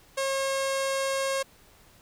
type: tone with low-pass filter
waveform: sawtooth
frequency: 541 Hz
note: C#5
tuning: 42 cents flat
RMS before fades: -28 dBFS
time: 0.17-1.43 s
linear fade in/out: 10 ms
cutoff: 9000 Hz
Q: 1.5
effects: pink hiss -57 dBFS RMS until 2.01 s